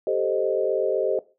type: chord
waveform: sine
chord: A half-diminished seventh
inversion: third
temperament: equal with one note detuned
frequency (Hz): 392 / 440 / 523.3 / 619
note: G4 / A4 / C5 / Eb5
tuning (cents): 0 / 0 / 0 / -9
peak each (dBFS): -26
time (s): 0.07-1.19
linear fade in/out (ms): 2
effects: noise-tail reverb RT60 0.3 s tail -18 dB re dry